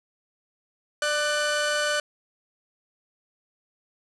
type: tone pair together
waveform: sawtooth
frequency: 593 / 1495.7 Hz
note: D5 / F#6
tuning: +17 / +18 cents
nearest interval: octave + major third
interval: 1601 cents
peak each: -22 dBFS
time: 1.02-2 s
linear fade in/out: 2 ms
effects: resampled to 22050 Hz + 7-bit